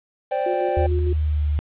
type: chord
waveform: triangle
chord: C suspended second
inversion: none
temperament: equal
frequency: 523.3 / 587.3 / 784 Hz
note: C5 / D5 / G5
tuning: 0 / 0 / 0 cents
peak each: -23 dBFS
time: 0.31-0.87 s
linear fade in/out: 10 ms
type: tone with tremolo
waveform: sine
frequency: 358.7 Hz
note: F4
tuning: 46 cents sharp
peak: -23 dBFS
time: 0.46-1.13 s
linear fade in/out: 5 ms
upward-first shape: square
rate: 6.6 Hz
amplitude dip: 35%
type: tone with pitch glide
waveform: sine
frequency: 78.3 to 74.2 Hz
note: D#2 to D2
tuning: +11 to +18 cents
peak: -18 dBFS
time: 0.77-1.59 s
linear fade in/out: 0 ms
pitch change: -93 cents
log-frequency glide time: 0.99-1.46 s
effects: resampled to 8000 Hz + 8-bit